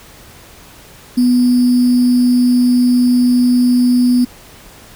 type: tone with sample-and-hold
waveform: sine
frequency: 246.9 Hz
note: B3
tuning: in tune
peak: -8 dBFS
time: 1.17-4.25 s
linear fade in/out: 10 ms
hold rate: 4900 Hz
effects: pink hiss -40 dBFS RMS until 4.95 s